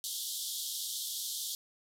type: band-pass noise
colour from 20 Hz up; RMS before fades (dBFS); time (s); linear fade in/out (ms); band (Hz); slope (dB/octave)
pink; -38; 0.04-1.55; 0; 3200 to 15000; 96
effects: none